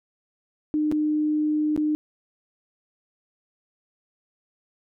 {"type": "tone with dropouts", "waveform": "sine", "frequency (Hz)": 303.6, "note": "D#4", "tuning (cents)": -42, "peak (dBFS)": -20, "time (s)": [0.74, 1.95], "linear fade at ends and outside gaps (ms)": 0, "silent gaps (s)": [[0.915, 0.923], [1.763, 1.776]], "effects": []}